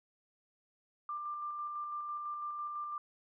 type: tone with tremolo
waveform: sine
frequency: 1188 Hz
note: D6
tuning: 20 cents sharp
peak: -36 dBFS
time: 1.09-2.98 s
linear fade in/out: 2 ms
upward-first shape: square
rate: 6 Hz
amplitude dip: 25%
effects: none